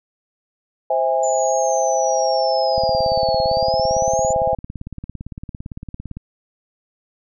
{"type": "chord", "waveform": "sine", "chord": "C augmented", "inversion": "none", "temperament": "just", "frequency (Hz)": [523.3, 654.1, 817.6], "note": ["C5", "E5", "G#5"], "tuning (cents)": [0, -14, -27], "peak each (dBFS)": -20, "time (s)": [0.9, 4.55], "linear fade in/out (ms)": 5}
{"type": "exponential two-way sweep", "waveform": "sine", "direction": "down then up", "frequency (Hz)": [7070, 4291, 7070], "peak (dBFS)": -26, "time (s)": [1.23, 4.33], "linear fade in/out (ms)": 5, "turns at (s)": 3.43}
{"type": "click train", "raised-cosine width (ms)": 5, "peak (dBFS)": -18, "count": 61, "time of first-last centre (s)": [2.78, 6.17], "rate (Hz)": 17.7}
{"effects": []}